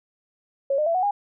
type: tone with pitch steps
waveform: sine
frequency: 550 / 606.7 / 669.4 / 738.4 / 814.6 Hz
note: C#5 / D#5 / E5 / F#5 / G#5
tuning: -14 / -44 / +26 / -4 / -34 cents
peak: -19 dBFS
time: 0.7-1.11 s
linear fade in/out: 5 ms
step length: 82 ms
effects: none